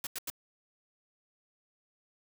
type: noise bursts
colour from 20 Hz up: white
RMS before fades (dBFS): -37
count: 3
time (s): 0.04-0.301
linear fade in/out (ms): 2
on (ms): 29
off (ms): 87
effects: none